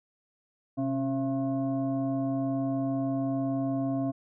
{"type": "tone with frequency modulation", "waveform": "sine", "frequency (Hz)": 272.2, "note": "C#4", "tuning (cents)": -31, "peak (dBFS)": -26, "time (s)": [0.77, 4.12], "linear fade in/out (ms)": 20, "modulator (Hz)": 402, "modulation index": 0.86, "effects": []}